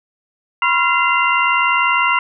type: tone cluster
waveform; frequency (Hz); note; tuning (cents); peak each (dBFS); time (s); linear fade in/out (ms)
sine; 986 / 1066 / 1376 / 2063 / 2773; B5 / C6 / F6 / C7 / F7; -3 / +32 / -26 / -25 / -13; -19; 0.62-2.19; 2
effects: none